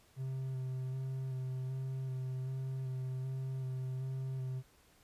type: tone with vibrato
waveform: triangle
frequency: 130.81 Hz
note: C3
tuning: in tune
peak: -34 dBFS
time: 0.16-4.63 s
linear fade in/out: 50 ms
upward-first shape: square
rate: 1.3 Hz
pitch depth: 16 cents each way
effects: pink hiss -66 dBFS RMS until 5.03 s + resampled to 32000 Hz